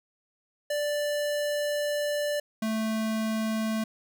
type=tone pair in turn; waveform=square; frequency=587.3 / 220 Hz; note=D5 / A3; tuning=0 / 0 cents; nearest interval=octave + perfect fourth; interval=1700 cents; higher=first; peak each=-27 dBFS; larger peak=neither; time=0.7-2.4 / 2.62-3.84 s; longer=first; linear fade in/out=5 ms; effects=none